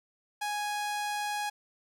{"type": "tone", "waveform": "sawtooth", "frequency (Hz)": 830.6, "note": "G#5", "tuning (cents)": 0, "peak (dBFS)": -27, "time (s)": [0.41, 1.5], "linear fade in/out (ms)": 10, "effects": ["low-pass 12000 Hz 12 dB/octave", "10-bit"]}